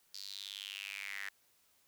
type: tone with high-pass filter sweep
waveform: sawtooth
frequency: 99.2 Hz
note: G2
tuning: 21 cents sharp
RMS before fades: -45 dBFS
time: 0.14-1.29 s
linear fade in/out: 0 ms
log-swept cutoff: 4700 to 1800 Hz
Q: 6.1
effects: white hiss -71 dBFS RMS until 1.87 s